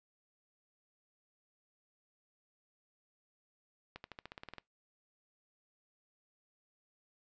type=accelerating click train; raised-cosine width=0.3 ms; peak=-29 dBFS; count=11; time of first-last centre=3.96-4.583 s; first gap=81 ms; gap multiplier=0.94; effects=noise-tail reverb RT60 0.2 s tail -24 dB re dry + resampled to 16000 Hz